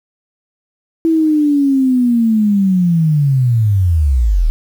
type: linear sweep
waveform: sine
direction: down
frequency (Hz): 329.6 to 35.26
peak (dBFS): -9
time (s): 1.05-4.5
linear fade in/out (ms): 0
effects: 7-bit